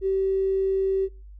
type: tone with tanh clipping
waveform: triangle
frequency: 385 Hz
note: G4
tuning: 31 cents flat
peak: -20 dBFS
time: 0.01-1.09 s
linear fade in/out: 50 ms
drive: 3 dB
effects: noise-tail reverb RT60 0.4 s tail -26 dB re dry + added 50 Hz sine -41 dBFS peak until 1.39 s